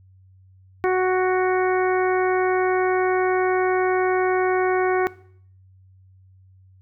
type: harmonic tone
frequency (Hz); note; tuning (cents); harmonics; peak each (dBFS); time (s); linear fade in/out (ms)
370; F#4; 0; 1 / 2 / 3 / 4 / 5 / 6; -18 / -24 / -28 / -30 / -32 / -34; 0.84-5.07; 0
effects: noise-tail reverb RT60 0.6 s tail -19 dB re dry + added 94 Hz sine -49 dBFS peak until 6.81 s